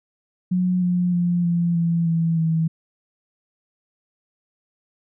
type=tone with pitch steps; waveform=sine; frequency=181.6 / 178.17 / 174.81 / 171.51 / 168.27 / 165.09 / 161.97 Hz; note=F#3 / F3 / F3 / F3 / E3 / E3 / E3; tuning=-32 / +35 / +2 / -31 / +36 / +3 / -30 cents; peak=-17 dBFS; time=0.51-2.68 s; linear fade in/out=10 ms; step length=310 ms; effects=none